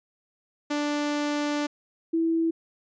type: tone pair in turn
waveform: sawtooth / sine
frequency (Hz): 293.7 / 328.5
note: D4 / E4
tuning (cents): 0 / -6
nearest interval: major second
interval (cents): 194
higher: second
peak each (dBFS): -21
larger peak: neither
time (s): 0.7-1.67 / 2.13-2.51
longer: first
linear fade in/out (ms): 10
effects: resampled to 16000 Hz